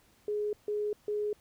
sine tone bursts, 418.1 Hz, G#4, 12 cents sharp, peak -29 dBFS, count 3, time 0.28-1.33 s, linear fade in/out 2 ms, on 250 ms, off 150 ms, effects pink hiss -65 dBFS RMS until 1.4 s

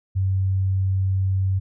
sine tone, 95.4 Hz, G2, 47 cents flat, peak -18 dBFS, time 0.15-1.6 s, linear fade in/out 20 ms, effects none

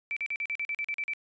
sine tone bursts, 2325 Hz, D7, 18 cents flat, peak -29 dBFS, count 11, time 0.11-1.135 s, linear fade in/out 0 ms, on 55 ms, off 42 ms, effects resampled to 16000 Hz

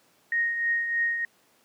sine tone with tremolo, 1864.7 Hz, A#6, in tune, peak -21 dBFS, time 0.32-1.25 s, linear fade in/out 2 ms, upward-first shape triangle, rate 3.2 Hz, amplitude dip 55%, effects pink hiss -63 dBFS RMS until 1.64 s + high-pass 200 Hz 12 dB/octave

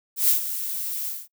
violet noise with ADSR envelope, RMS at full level -17 dBFS, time 0.16-1.28 s, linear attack 130 ms, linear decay 110 ms, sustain -12 dB, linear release 210 ms, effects noise-tail reverb RT60 0.1 s tail -26 dB re dry

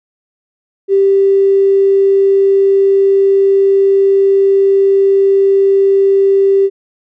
triangle tone with tanh clipping, 392 Hz, G4, in tune, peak -6 dBFS, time 0.88-6.7 s, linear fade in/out 50 ms, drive 3 dB, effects none

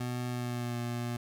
25% pulse tone with pitch glide, 123.47 to 119.89 Hz, B2 to A#2, 0 to +49 cents, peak -29 dBFS, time 0-1.17 s, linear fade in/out 5 ms, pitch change -51 cents, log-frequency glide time 0.29-0.79 s, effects none

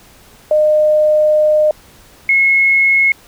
sine tone pair in turn, 610 / 2174 Hz, D#5 / C#7, -34 / -34 cents, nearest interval octave + minor seventh, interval 2200 cents, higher second, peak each -8 dBFS, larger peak neither, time 0.51-1.71 / 2.29-3.12 s, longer first, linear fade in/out 2 ms, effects pink hiss -44 dBFS RMS until 3.27 s

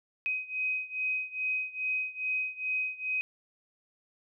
sine beating tone pair, 2518 / 2520.4 Hz, D#7 / D#7, +20 / +22 cents, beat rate 2.4 Hz, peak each -32 / -34 dBFS, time 0.26-3.21 s, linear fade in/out 0 ms, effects none

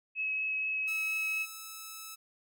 sine tone with vibrato, 2569 Hz, E7, 45 cents flat, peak -30 dBFS, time 0.15-1.47 s, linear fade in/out 50 ms, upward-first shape triangle, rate 4.2 Hz, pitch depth 9 cents each way
5% pulse tone, 1303 Hz, E6, 20 cents flat, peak -31 dBFS, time 0.87-2.16 s, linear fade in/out 20 ms
effects none

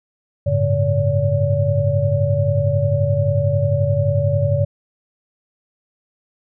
sine tone cluster, 97.4 / 108.7 / 141.2 / 571 Hz, G2 / A2 / C#3 / D5, -11 / -21 / +32 / -49 cents, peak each -20 dBFS, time 0.46-4.65 s, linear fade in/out 10 ms, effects none

